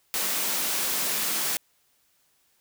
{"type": "high-pass noise", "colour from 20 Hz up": "white", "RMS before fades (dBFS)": -27, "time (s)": [0.14, 1.57], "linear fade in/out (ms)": 0, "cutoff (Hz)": 150, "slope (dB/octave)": 96, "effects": ["white hiss -67 dBFS RMS until 2.6 s"]}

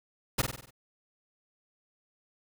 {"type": "noise with echo", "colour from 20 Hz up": "pink", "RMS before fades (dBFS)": -26, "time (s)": [0.38, 0.42], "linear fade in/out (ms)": 10, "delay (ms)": 48, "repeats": 6, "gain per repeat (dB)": -5, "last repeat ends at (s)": 0.708, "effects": []}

